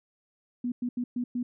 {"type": "tone bursts at uneven times", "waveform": "sine", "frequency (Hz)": 244.5, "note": "B3", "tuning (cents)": -17, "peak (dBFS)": -27, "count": 5, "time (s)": [[0.64, 0.72], [0.82, 0.89], [0.97, 1.04], [1.16, 1.24], [1.35, 1.43]], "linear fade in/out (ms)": 5, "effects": []}